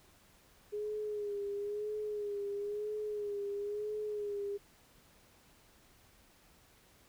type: tone with vibrato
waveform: sine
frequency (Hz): 414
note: G#4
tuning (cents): -5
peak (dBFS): -35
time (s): 0.72-4.58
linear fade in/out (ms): 20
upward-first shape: sine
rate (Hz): 1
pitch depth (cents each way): 46
effects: pink hiss -64 dBFS RMS until 7.08 s